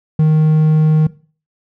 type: tone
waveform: triangle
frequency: 155.56 Hz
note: D#3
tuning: in tune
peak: -6 dBFS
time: 0.19-1.07 s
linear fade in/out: 5 ms
effects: noise-tail reverb RT60 0.4 s tail -19 dB re dry